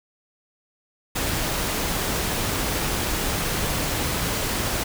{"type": "noise", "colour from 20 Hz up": "pink", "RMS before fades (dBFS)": -25, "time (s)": [1.15, 4.84], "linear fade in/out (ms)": 10, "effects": []}